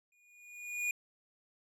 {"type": "tone with exponential growth", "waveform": "square", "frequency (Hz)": 2444, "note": "D#7", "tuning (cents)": -32, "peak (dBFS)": -30, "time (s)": [0.12, 0.91], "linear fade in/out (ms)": 2, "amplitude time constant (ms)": 170, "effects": ["low-pass 12000 Hz 12 dB/octave"]}